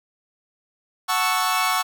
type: chord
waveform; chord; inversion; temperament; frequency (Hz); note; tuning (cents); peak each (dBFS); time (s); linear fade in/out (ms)
sawtooth; F# minor seventh; none; equal; 740 / 880 / 1108.7 / 1318.5; F#5 / A5 / C#6 / E6; 0 / 0 / 0 / 0; -22 / -24 / -19 / -22; 1.08-1.83; 20
effects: none